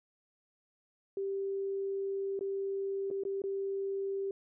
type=tone with dropouts; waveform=sine; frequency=392 Hz; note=G4; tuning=in tune; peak=-32 dBFS; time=1.17-4.31 s; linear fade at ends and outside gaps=2 ms; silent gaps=2.392-2.409 / 3.103-3.111 / 3.236-3.251 / 3.419-3.438 s; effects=none